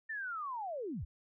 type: linear sweep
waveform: sine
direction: down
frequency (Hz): 1815 to 46.25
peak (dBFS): -37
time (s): 0.09-1.05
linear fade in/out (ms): 10
effects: none